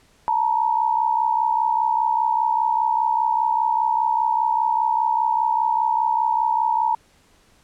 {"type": "tone pair together", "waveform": "sine", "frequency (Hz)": [881, 946], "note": ["A5", "A#5"], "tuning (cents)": [2, 25], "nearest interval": "minor second", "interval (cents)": 123, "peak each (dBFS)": -20, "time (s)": [0.28, 6.95], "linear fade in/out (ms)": 0, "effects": ["pink hiss -57 dBFS RMS until 7.63 s", "low-pass 10000 Hz 12 dB/octave"]}